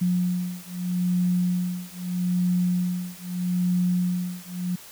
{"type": "beating tone pair", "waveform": "sine", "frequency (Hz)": [178.8, 179.59], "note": ["F3", "F3"], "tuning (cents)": [41, 49], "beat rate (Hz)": 0.79, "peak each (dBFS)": -25, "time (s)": [0.01, 4.76], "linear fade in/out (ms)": 10, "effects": ["white hiss -45 dBFS RMS until 4.91 s"]}